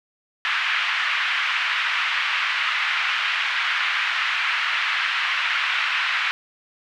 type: band-pass noise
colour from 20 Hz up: white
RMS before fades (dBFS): -23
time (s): 0.45-6.31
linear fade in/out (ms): 0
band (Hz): 1200 to 2800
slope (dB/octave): 24
effects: none